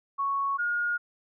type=tone pair in turn; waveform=sine; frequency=1108.7 / 1429.4 Hz; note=C#6 / F6; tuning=0 / +40 cents; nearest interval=major third; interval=440 cents; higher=second; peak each=-25 dBFS; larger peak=neither; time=0.18-0.58 / 0.58-0.98 s; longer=neither; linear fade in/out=20 ms; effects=none